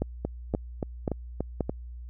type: two click trains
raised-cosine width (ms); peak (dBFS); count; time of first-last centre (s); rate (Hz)
2; -15 / -13; 6 / 4; 0.25-1.695 / 0.02-1.607; 3.46 / 1.89
effects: added 60 Hz sine -38 dBFS peak until 2.09 s